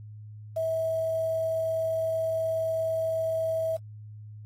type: tone with quantisation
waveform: sine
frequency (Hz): 648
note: E5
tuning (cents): -30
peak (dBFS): -25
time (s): 0.56-3.77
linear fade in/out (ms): 10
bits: 8
effects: added 106 Hz sine -41 dBFS peak until 4.45 s + AAC 48 kbps